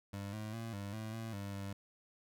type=tone with pitch steps; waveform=25% pulse; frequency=99.7 / 107.8 / 114.2 / 100.1 / 109.7 / 112.9 / 100 / 99 Hz; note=G2 / A2 / A#2 / G2 / A2 / A2 / G2 / G2; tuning=+30 / -35 / -35 / +37 / -5 / +45 / +35 / +18 cents; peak=-37 dBFS; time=0.13-1.73 s; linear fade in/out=5 ms; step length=200 ms; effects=none